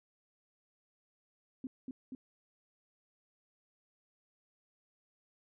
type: tone with echo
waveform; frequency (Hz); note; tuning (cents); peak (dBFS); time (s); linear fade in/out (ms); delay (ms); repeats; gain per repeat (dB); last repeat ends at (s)
sine; 259.1; C4; -17; -37; 1.64-1.67; 2; 240; 2; -2; 2.15
effects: none